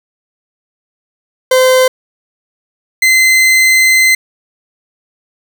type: tone pair in turn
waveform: 40% pulse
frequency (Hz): 515 / 2060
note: C5 / C7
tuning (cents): -28 / -28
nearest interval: 2 octaves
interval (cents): 2400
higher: second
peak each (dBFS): -5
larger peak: neither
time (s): 1.51-1.88 / 3.02-4.15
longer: second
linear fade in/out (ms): 5
effects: none